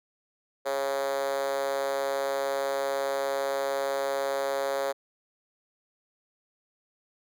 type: tone with high-pass filter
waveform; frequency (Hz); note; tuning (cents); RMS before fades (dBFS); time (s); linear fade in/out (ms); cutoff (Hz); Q
5% pulse; 137.6; C#3; -12; -29; 0.65-4.93; 20; 500; 7.1
effects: none